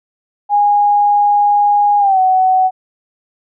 sine tone with pitch glide, 822 to 749.4 Hz, G#5 to F#5, -18 to +22 cents, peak -8 dBFS, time 0.49-2.71 s, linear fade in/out 50 ms, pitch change -160 cents, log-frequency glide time 1.99-2.19 s, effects none

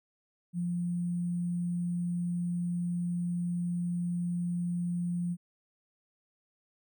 sine tone with sample-and-hold, 174.61 Hz, F3, in tune, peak -29 dBFS, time 0.53-5.37 s, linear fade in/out 50 ms, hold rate 8820 Hz, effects none

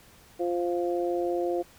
harmonic tone, 174.61 Hz, F3, in tune, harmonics 2 / 3 / 4, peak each -27 / -31 / -33 dBFS, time 0.39-1.63 s, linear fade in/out 20 ms, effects pink hiss -55 dBFS RMS until 1.78 s

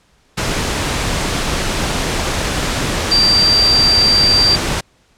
sine tone in noise, 4699 Hz, D8, in tune, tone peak -9 dBFS, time 3.11-4.56 s, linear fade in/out 10 ms, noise pink, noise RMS -18 dBFS, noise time 0.37-4.81 s, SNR +6 dB, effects pink hiss -55 dBFS RMS until 5.17 s + low-pass 8000 Hz 12 dB/octave

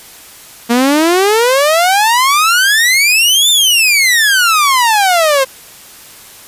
sawtooth exponential two-way sweep, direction up then down, 230.3 to 3618 to 519 Hz, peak -4 dBFS, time 0.69-5.45 s, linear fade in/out 20 ms, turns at 3.5 s, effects white hiss -36 dBFS RMS until 6.47 s + resampled to 32000 Hz

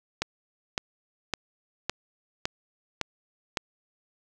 click train, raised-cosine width 0.2 ms, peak -9 dBFS, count 7, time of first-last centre 0.22-3.572 s, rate 1.79 Hz, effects none

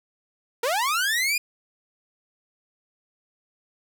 sawtooth linear sweep, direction up, 443.3 to 2480 Hz, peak -18 dBFS, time 0.63-1.38 s, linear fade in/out 5 ms, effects none

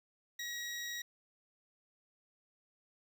20% pulse tone, 1906 Hz, A#6, 38 cents sharp, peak -34 dBFS, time 0.39-1.02 s, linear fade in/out 5 ms, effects 11-bit

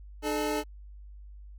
25% pulse tone pair together, 301.3 / 431.2 Hz, D4 / A4, +44 / -35 cents, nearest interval tritone, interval 621 cents, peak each -27 dBFS, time 0.22-0.64 s, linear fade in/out 50 ms, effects added 50 Hz sine -44 dBFS peak until 1.58 s

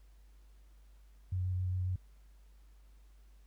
sine tone with vibrato, 91.7 Hz, F#2, 15 cents flat, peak -31 dBFS, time 1.32-1.96 s, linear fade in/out 5 ms, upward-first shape square, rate 7.4 Hz, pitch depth 11 cents each way, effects added 50 Hz sine -56 dBFS peak until 3.46 s + pink hiss -73 dBFS RMS until 3.46 s

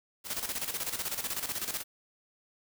white noise with tremolo, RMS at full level -33 dBFS, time 0.24-1.84 s, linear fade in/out 50 ms, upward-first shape square, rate 16 Hz, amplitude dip 65%, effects none

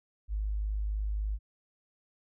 sine tone, 51.8 Hz, G#1, 4 cents flat, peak -29 dBFS, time 0.28-1.39 s, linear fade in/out 50 ms, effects none

